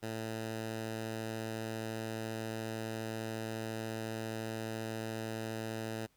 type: tone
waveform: 10% pulse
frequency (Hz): 111.6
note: A2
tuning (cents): +25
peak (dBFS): -29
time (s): 0.02-6.07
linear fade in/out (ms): 20
effects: pink hiss -72 dBFS RMS until 6.16 s